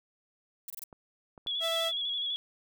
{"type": "noise bursts", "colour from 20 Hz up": "violet", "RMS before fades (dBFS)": -40, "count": 4, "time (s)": [0.68, 0.839], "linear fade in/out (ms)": 2, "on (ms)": 21, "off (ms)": 25}
{"type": "clicks", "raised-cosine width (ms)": 1, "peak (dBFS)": -35, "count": 3, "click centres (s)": [0.928, 1.378, 1.463]}
{"type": "tone with vibrato", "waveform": "sine", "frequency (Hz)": 3364, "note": "G#7", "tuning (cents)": 22, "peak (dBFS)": -30, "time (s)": [1.47, 2.36], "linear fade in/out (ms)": 0, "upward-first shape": "square", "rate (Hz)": 12, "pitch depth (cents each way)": 32}
{"type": "tone", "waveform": "sawtooth", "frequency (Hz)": 659.3, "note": "E5", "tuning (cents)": 0, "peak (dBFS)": -27, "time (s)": [1.6, 1.92], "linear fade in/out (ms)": 50}
{"effects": []}